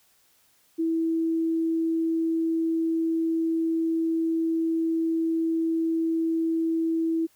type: tone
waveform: sine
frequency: 326.9 Hz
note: E4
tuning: 14 cents flat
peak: -22 dBFS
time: 0.78-7.27 s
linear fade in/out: 20 ms
effects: white hiss -63 dBFS RMS until 7.35 s